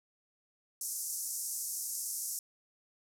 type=band-pass noise; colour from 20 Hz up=white; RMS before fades=-38 dBFS; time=0.81-2.39 s; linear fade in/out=2 ms; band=5500 to 13000 Hz; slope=48 dB/octave; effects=none